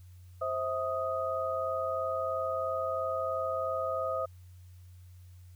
sine tone cluster, 526 / 649 / 1247 Hz, C5 / E5 / D#6, +9 / -27 / +3 cents, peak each -34 / -34 / -34 dBFS, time 0.41-4.26 s, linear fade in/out 10 ms, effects added 90 Hz sine -49 dBFS peak until 5.55 s + white hiss -68 dBFS RMS until 5.55 s

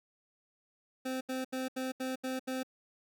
25% pulse tone bursts, 259.5 Hz, C4, 14 cents flat, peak -30 dBFS, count 7, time 1.05-2.632 s, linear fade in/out 10 ms, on 160 ms, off 77 ms, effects none

